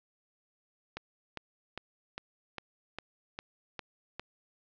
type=click train; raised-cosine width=0.3 ms; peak=-22 dBFS; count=9; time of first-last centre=0.97-4.196 s; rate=2.48 Hz; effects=resampled to 16000 Hz + 8-bit